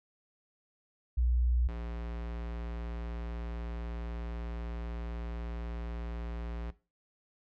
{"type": "tone pair in turn", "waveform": ["sine", "square"], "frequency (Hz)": [60.4, 58.06], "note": ["B1", "A#1"], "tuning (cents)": [-38, -6], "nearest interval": "minor second", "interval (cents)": 68, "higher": "first", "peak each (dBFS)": [-25, -37], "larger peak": "first", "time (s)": [[1.17, 1.68], [1.68, 6.71]], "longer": "second", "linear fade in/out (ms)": 10, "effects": ["noise-tail reverb RT60 0.3 s tail -17 dB re dry", "low-pass 3000 Hz 12 dB/octave"]}